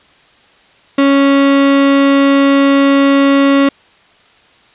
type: tone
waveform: 35% pulse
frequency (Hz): 277.2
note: C#4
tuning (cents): 0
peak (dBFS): -5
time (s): 0.98-3.69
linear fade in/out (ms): 5
effects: white hiss -47 dBFS RMS until 4.74 s + resampled to 8000 Hz